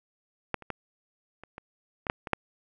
clicks, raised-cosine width 0.5 ms, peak -12 / -30 / -17 / -29 / -25 / -20 / -8 / -21 / -8 dBFS, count 9, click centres 0.543 / 0.623 / 0.703 / 1.436 / 1.581 / 2.068 / 2.099 / 2.272 / 2.333 s, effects none

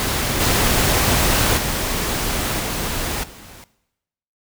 pink noise with level steps, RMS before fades -21 / -17 / -22 / -24 / -41 dBFS, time 0-3.64 s, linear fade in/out 0 ms, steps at 0.4 / 1.57 / 2.59 / 3.23 s, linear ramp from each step 10 ms, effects noise-tail reverb RT60 0.9 s tail -18 dB re dry

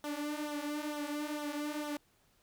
sawtooth tone with flanger, 296.2 Hz, D4, 15 cents sharp, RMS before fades -38 dBFS, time 0.04-1.97 s, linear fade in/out 2 ms, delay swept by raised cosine 0.41 to 5.61 ms, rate 2.2 Hz, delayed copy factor -0.7, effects pink hiss -70 dBFS RMS until 2.42 s

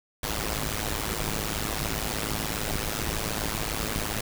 pink noise with amplitude modulation, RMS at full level -26 dBFS, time 0.23-4.21 s, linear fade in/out 5 ms, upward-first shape sine, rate 107 Hz, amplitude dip 90%, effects none

